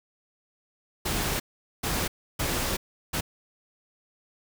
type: noise bursts at uneven times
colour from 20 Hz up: pink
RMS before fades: -28 dBFS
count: 4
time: 1.05-1.4 / 1.83-2.08 / 2.39-2.77 / 3.13-3.21 s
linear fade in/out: 10 ms
effects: none

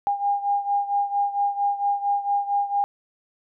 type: beating tone pair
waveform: sine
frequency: 807 / 811.4 Hz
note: G#5 / G#5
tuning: -50 / -41 cents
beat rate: 4.4 Hz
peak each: -22 / -26 dBFS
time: 0.07-2.84 s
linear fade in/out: 0 ms
effects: none

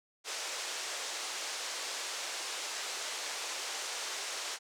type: band-pass noise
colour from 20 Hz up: white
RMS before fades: -39 dBFS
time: 0.24-4.59 s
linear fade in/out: 50 ms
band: 400 to 7400 Hz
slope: 24 dB/octave
effects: none

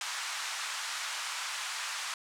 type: band-pass noise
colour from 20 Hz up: pink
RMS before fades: -37 dBFS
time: 0.01-2.14 s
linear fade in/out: 2 ms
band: 1000 to 8600 Hz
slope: 24 dB/octave
effects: none

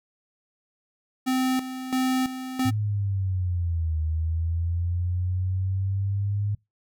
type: tone with tremolo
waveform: square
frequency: 258.5 Hz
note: C4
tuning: 21 cents flat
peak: -22 dBFS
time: 1.26-2.71 s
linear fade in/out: 20 ms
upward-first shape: square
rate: 1.5 Hz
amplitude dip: 70%
type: linear two-way sweep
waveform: sine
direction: down then up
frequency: 108.9 to 78 to 103.5 Hz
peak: -23 dBFS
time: 2.65-6.55 s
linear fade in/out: 5 ms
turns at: 3.99 s
effects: noise-tail reverb RT60 0.2 s tail -25 dB re dry

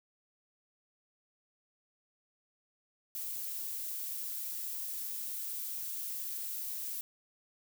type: noise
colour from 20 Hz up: violet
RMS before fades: -39 dBFS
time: 3.15-7.01 s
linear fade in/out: 0 ms
effects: none

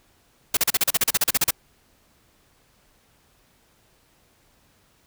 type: noise bursts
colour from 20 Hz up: white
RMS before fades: -19 dBFS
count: 15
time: 0.54-1.508 s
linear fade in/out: 5 ms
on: 30 ms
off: 37 ms
effects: pink hiss -61 dBFS RMS until 5.06 s

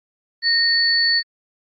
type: tone pair together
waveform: sine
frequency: 1850 / 4456 Hz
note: A#6 / C#8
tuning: -14 / +8 cents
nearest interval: octave + minor third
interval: 1522 cents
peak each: -19 / -16 dBFS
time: 0.42-1.23 s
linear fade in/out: 50 ms
effects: Opus 48 kbps

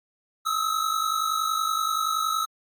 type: tone pair together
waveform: square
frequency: 1265.4 / 1316 Hz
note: D#6 / E6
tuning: +29 / -3 cents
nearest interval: minor second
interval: 68 cents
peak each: -27 dBFS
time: 0.45-2.46 s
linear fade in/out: 20 ms
effects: AAC 64 kbps

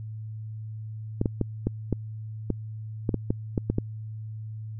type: clicks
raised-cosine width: 3 ms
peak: -11 dBFS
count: 12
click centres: 1.214 / 1.258 / 1.413 / 1.67 / 1.927 / 2.503 / 3.092 / 3.143 / 3.305 / 3.578 / 3.7 / 3.784 s
effects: added 109 Hz sine -34 dBFS peak until 4.79 s

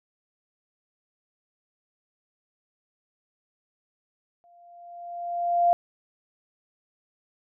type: tone with exponential growth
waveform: sine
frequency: 695 Hz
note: F5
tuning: 9 cents flat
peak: -15 dBFS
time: 4.44-5.73 s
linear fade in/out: 0 ms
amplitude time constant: 280 ms
effects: none

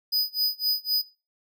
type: tone with tremolo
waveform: square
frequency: 4978 Hz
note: D#8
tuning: in tune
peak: -20 dBFS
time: 0.12-1.02 s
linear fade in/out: 10 ms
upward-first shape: sine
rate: 3.9 Hz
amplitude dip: 100%
effects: noise-tail reverb RT60 0.3 s tail -19 dB re dry

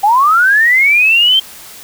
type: linear sweep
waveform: sine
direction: up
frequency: 779 to 3163 Hz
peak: -6 dBFS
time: 0.03-1.4 s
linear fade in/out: 10 ms
effects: white hiss -34 dBFS RMS until 1.83 s

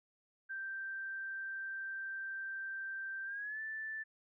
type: tone with pitch glide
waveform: sine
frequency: 1568 to 1760 Hz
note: G6 to A6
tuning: 0 to 0 cents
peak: -39 dBFS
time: 0.49-4.04 s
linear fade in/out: 20 ms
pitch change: +200 cents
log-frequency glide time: 3.25-3.6 s
effects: none

